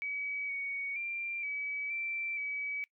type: tone with pitch steps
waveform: sine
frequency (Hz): 2275 / 2238 / 2372 / 2284 / 2341 / 2281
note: C#7 / C#7 / D7 / D7 / D7 / C#7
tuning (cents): +44 / +16 / +17 / -49 / -6 / +49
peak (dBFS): -34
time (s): 0.02-2.84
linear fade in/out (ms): 0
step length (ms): 470
effects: noise-tail reverb RT60 0.1 s tail -21 dB re dry